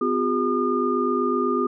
sine tone cluster, 253.7 / 358.8 / 406.8 / 1214 Hz, B3 / F4 / G#4 / D#6, +47 / +47 / -36 / -43 cents, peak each -25 dBFS, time 0.01-1.67 s, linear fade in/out 5 ms, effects none

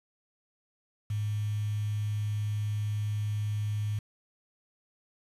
sine tone with quantisation, 105.1 Hz, G#2, 21 cents sharp, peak -28 dBFS, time 1.1-3.99 s, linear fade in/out 5 ms, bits 8, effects resampled to 32000 Hz

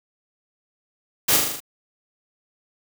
white noise with echo, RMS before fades -18 dBFS, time 1.28-1.37 s, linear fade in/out 10 ms, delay 39 ms, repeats 6, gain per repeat -3 dB, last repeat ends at 1.604 s, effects none

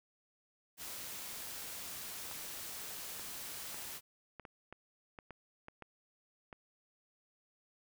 white noise, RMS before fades -45 dBFS, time 0.77-4.01 s, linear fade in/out 50 ms
clicks, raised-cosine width 0.5 ms, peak -33 dBFS, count 11, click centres 2.313 / 3.196 / 3.744 / 4.397 / 4.452 / 4.726 / 5.188 / 5.307 / 5.684 / 5.823 / 6.528 s
effects none

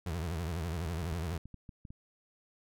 30% pulse tone with vibrato, 83.4 Hz, E2, 21 cents sharp, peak -31 dBFS, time 0.06-1.38 s, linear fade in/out 5 ms, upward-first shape triangle, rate 12 Hz, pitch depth 180 cents each way
clicks, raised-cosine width 5 ms, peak -34 dBFS, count 9, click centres 0.859 / 1.035 / 1.127 / 1.338 / 1.456 / 1.543 / 1.692 / 1.852 / 1.905 s
effects none

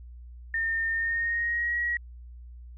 sine tone with pitch glide, 1818 to 1908.4 Hz, A#6 to A#6, -44 to +40 cents, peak -25 dBFS, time 0.54-1.97 s, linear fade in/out 2 ms, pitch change +84 cents, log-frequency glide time 0.92-1.78 s, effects added 60 Hz sine -42 dBFS peak until 2.77 s

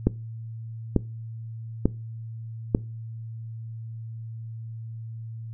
click train, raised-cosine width 3 ms, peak -5 dBFS, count 4, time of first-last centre 0.07-2.749 s, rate 1.12 Hz, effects noise-tail reverb RT60 0.3 s tail -21 dB re dry + added 113 Hz sine -34 dBFS peak until 5.53 s

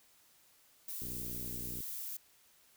violet noise, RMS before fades -42 dBFS, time 0.88-2.17 s, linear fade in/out 5 ms
click train, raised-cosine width 3 ms, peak -35 dBFS, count 49, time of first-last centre 1.02-1.804 s, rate 61.2 Hz
effects white hiss -66 dBFS RMS until 2.76 s

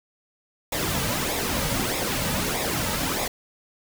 pink noise with flanger, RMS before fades -26 dBFS, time 0.72-3.28 s, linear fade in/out 5 ms, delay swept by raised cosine 0.66 to 2.86 ms, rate 1.6 Hz, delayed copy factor -0.6, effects none

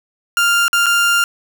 30% pulse tone with dropouts, 1396.9 Hz, F6, in tune, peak -9 dBFS, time 0.37-1.24 s, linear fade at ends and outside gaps 1 ms, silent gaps 0.681-0.73 / 0.86-0.865 s, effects none

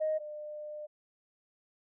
sine tone pair in turn, 622.3 / 601.4 Hz, D#5 / D5, 0 / +41 cents, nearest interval minor second, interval 59 cents, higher first, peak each -27 / -39 dBFS, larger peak first, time 0-0.19 / 0.19-0.87 s, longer second, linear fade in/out 20 ms, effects tanh soft clip ceiling -23 dBFS

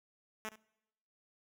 5% pulse tone with echo, 217.2 Hz, A3, 22 cents flat, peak -28 dBFS, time 0.45-0.49 s, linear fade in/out 0 ms, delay 68 ms, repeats 1, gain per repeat -15 dB, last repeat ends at 0.558 s, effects noise-tail reverb RT60 0.9 s tail -24 dB re dry

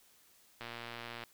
click train, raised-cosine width 0.3 ms, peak -27 dBFS, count 75, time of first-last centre 0.61-1.237 s, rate 118 Hz, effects white hiss -65 dBFS RMS until 1.33 s

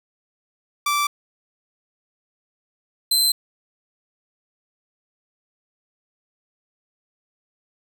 sawtooth tone pair in turn, 1166 / 4086 Hz, D6 / C8, -13 / -42 cents, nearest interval octave + minor seventh, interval 2171 cents, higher second, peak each -15 / -13 dBFS, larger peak second, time 0.86-1.07 / 3.11-3.32 s, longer neither, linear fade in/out 5 ms, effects none

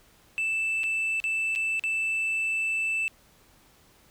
sine tone with dropouts, 2644 Hz, E7, 5 cents sharp, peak -22 dBFS, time 0.38-3.08 s, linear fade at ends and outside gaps 0 ms, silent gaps 0.834-0.839 / 1.201-1.24 / 1.552-1.559 / 1.795-1.838 s, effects tanh soft clip ceiling -24 dBFS + pink hiss -59 dBFS RMS until 4.1 s

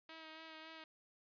5% pulse tone with vibrato, 318.8 Hz, D#4, 42 cents sharp, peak -40 dBFS, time 0.09-0.84 s, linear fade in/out 2 ms, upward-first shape sine, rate 3.6 Hz, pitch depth 22 cents each way, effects resampled to 11025 Hz

